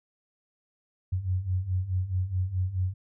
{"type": "beating tone pair", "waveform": "sine", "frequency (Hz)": [89.5, 94.2], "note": ["F2", "F#2"], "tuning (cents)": [43, 32], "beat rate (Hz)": 4.7, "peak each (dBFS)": [-31, -27], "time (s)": [1.12, 2.94], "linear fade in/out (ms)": 10, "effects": []}